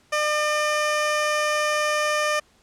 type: tone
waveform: 15% pulse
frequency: 602 Hz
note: D5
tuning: 43 cents sharp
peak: -14 dBFS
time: 0.12-2.4 s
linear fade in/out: 10 ms
effects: pink hiss -59 dBFS RMS until 2.62 s + low-pass 9000 Hz 12 dB/octave